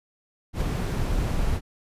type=noise with ADSR envelope; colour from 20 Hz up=brown; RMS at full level=-23 dBFS; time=0.53-1.61 s; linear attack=80 ms; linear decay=5 ms; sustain=-2 dB; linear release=59 ms; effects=resampled to 32000 Hz